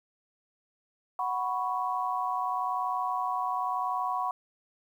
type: chord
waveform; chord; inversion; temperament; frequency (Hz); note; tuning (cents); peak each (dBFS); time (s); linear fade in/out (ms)
sine; F# suspended fourth; none; equal; 740 / 987.8 / 1108.7; F#5 / B5 / C#6; 0 / 0 / 0; -32; 1.19-4.31; 2
effects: 10-bit